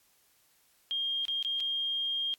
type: tone with dropouts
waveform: sine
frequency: 3219 Hz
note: G7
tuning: 45 cents sharp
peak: -29 dBFS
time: 0.91-2.34 s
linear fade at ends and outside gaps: 0 ms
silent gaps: 1.253-1.282 / 1.427-1.448 / 1.602-1.605 s
effects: white hiss -67 dBFS RMS until 2.38 s + AAC 64 kbps